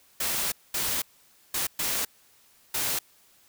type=noise bursts at uneven times; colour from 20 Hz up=white; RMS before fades=-28 dBFS; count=5; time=0.2-0.52 / 0.74-1.02 / 1.54-1.67 / 1.79-2.05 / 2.74-2.99 s; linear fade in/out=5 ms; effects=white hiss -60 dBFS RMS until 3.48 s